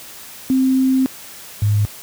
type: tone pair in turn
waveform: sine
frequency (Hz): 262.1 / 104.01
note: C4 / G#2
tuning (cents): +3 / +3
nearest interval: octave + major third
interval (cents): 1600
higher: first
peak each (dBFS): -12 / -12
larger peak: neither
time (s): 0.5-1.06 / 1.62-1.85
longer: first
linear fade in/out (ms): 0
effects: white hiss -37 dBFS RMS until 2.02 s + high-pass 60 Hz 12 dB/octave